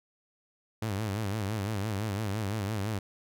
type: tone with vibrato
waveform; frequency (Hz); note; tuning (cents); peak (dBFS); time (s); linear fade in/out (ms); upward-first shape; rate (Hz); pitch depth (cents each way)
sawtooth; 103.83; G#2; 0; -26; 0.82-2.99; 5; sine; 5.9; 130
effects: none